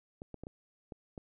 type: clicks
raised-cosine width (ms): 2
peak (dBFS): -30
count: 6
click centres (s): 0.219 / 0.343 / 0.436 / 0.469 / 0.922 / 1.178
effects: none